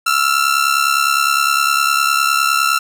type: ring-modulated tone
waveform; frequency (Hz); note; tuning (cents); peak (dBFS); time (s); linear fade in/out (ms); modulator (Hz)
sawtooth; 1350; E6; +41; -6; 0.06-2.79; 10; 34.9
effects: none